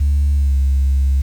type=tone with pitch glide; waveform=sine; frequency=71.4 to 67.94 Hz; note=D2 to C#2; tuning=-48 to -34 cents; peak=-10 dBFS; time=0-1.22 s; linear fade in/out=10 ms; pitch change=-86 cents; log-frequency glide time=0.34-0.55 s; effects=tanh soft clip ceiling -9 dBFS + 7-bit